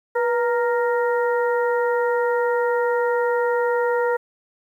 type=harmonic tone with a mistuned harmonic; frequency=466.2 Hz; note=A#4; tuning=in tune; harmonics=1 / 2 / 3 / 4; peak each=-19 / -25 / -29 / -31 dBFS; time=0.15-4.17 s; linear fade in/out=10 ms; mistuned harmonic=1; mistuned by=+70 cents; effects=9-bit